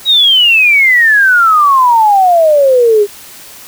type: exponential sweep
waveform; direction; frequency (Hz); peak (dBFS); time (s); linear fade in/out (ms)
sine; down; 3868 to 399.2; -4; 0.05-3.07; 50
effects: white hiss -33 dBFS RMS until 3.67 s